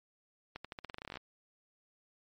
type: accelerating click train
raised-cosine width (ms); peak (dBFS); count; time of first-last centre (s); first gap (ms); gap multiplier
0.3; -26; 16; 0.56-1.171; 86; 0.88
effects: MP3 48 kbps